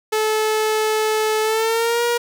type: tone with pitch glide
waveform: sawtooth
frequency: 433.4 to 475.4 Hz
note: A4 to A#4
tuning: -26 to +34 cents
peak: -13 dBFS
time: 0.12-2.18 s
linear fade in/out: 10 ms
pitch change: +160 cents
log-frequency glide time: 1.42-2.03 s
effects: none